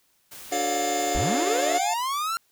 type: noise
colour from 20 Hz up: white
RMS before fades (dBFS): -42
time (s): 0.31-1.16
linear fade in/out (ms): 10
type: chord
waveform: sawtooth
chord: D major seventh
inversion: none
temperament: just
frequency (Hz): 293.7 / 367.1 / 440.5 / 550.6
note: D4 / F#4 / A4 / C#5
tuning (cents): 0 / -14 / +2 / -12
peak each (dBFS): -28 / -28 / -29 / -30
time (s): 0.51-1.79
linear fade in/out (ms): 20
type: harmonic tone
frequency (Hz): 709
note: F5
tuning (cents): +26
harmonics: 1 / 3 / 5 / 7 / 9 / 10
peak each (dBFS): -26 / -38 / -39 / -42 / -39 / -33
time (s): 0.52-1.94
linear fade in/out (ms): 5
type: linear sweep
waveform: 45% pulse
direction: up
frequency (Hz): 31.94 to 1387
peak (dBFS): -25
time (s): 1.15-2.37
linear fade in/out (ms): 0
effects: white hiss -66 dBFS RMS until 2.51 s